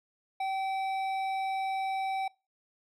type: tone with hard clipping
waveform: sine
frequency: 770 Hz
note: G5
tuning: 31 cents flat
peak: -31 dBFS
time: 0.4-2.28 s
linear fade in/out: 5 ms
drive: 9 dB
effects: noise-tail reverb RT60 0.3 s tail -24 dB re dry